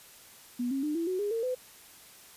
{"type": "tone with pitch steps", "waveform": "sine", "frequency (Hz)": [244.2, 271, 300.6, 333.6, 370.1, 410.7, 455.7, 505.6], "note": ["B3", "C#4", "D4", "E4", "F#4", "G#4", "A#4", "B4"], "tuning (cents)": [-19, -39, 40, 21, 0, -19, -39, 41], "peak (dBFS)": -28, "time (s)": [0.59, 1.55], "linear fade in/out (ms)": 10, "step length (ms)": 120, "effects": ["white hiss -53 dBFS RMS until 2.36 s", "resampled to 32000 Hz"]}